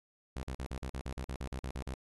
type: tone bursts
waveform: sawtooth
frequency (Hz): 64.9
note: C2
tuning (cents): -13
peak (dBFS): -33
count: 14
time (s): 0.36-1.938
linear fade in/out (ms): 0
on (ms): 70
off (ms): 46
effects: AAC 32 kbps